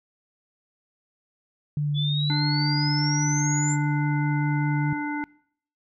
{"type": "tone with vibrato", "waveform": "sine", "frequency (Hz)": 146.83, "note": "D3", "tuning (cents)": 0, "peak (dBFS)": -22, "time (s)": [1.77, 4.93], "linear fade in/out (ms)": 2, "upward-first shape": "sine", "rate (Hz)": 4.9, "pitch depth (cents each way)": 10}
{"type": "exponential sweep", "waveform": "sine", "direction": "up", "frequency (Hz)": [3413, 7380], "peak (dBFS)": -27, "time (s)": [1.94, 3.77], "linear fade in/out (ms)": 50}
{"type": "harmonic tone", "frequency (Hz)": 294.9, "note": "D4", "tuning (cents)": 7, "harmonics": [1, 3, 5, 7], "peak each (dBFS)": [-28, -33, -35, -36], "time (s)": [2.3, 5.24], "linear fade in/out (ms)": 0}
{"effects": ["noise-tail reverb RT60 0.6 s tail -23 dB re dry"]}